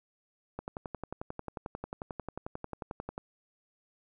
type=click train; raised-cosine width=1 ms; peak=-23 dBFS; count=30; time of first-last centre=0.59-3.179 s; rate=11.2 Hz; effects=none